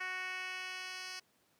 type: tone with band-pass filter sweep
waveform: 10% pulse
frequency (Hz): 370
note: F#4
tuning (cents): 0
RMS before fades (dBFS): -42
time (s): 0-1.2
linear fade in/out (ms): 10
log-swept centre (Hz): 2000 to 4300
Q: 1.8
effects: pink hiss -72 dBFS RMS until 1.59 s + high-pass 150 Hz 12 dB/octave